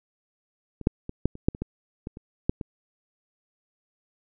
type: clicks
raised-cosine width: 3 ms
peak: -24 / -6 / -20 / -8 / -28 / -6 / -24 / -16 / -20 / -27 / -8 / -19 dBFS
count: 12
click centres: 0.813 / 0.871 / 1.094 / 1.256 / 1.354 / 1.485 / 1.549 / 1.62 / 2.071 / 2.171 / 2.495 / 2.612 s
effects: none